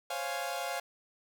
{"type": "chord", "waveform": "sawtooth", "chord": "Db major seventh", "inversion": "third", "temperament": "equal", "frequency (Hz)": [523.3, 554.4, 698.5, 830.6], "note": ["C5", "Db5", "F5", "Ab5"], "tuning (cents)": [0, 0, 0, 0], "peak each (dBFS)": [-38, -37, -33, -36], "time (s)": [0.1, 0.8], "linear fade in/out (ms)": 5, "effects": []}